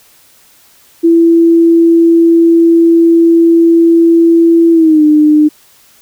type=tone with pitch glide; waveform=sine; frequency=333.8 to 302.6 Hz; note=E4 to D#4; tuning=+22 to -48 cents; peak=-3 dBFS; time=1.03-5.49 s; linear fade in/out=20 ms; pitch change=-170 cents; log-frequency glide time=4.72-5.03 s; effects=white hiss -45 dBFS RMS until 6.01 s